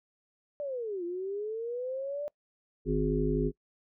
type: linear two-way sweep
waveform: sine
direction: down then up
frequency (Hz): 594 to 340.4 to 594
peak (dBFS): -32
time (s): 0.6-2.28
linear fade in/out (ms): 0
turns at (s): 1.04
type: harmonic tone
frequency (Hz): 51.91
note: G#1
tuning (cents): 0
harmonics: 1 / 3 / 5 / 7 / 8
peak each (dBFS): -32 / -32 / -32 / -32 / -32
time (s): 2.85-3.52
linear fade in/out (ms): 50
effects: noise-tail reverb RT60 0.1 s tail -24 dB re dry